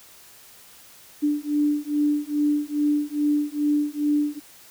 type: beating tone pair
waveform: sine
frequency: 293.7 / 296.1 Hz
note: D4 / D4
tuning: 0 / +14 cents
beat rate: 2.4 Hz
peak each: -23 dBFS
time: 1.22-4.4 s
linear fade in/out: 20 ms
effects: white hiss -49 dBFS RMS until 4.7 s